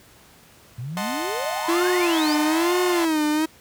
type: exponential sweep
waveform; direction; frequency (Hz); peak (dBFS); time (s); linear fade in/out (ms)
sine; up; 113.1 to 5200; -28; 0.78-2.35; 5
type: chord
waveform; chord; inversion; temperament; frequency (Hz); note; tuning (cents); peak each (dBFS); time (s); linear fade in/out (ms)
sawtooth; D# diminished seventh; none; equal; 622.3 / 740 / 880 / 1046.5; D#5 / F#5 / A5 / C6; 0 / 0 / 0 / 0; -28; 0.97-3.05; 0
type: tone with vibrato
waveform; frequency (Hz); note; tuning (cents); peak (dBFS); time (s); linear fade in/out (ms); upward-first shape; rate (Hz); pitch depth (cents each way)
45% pulse; 329.6; E4; 0; -19; 1.68-3.46; 10; sine; 1.1; 160
effects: pink hiss -51 dBFS RMS until 3.6 s + high-pass 60 Hz 12 dB/octave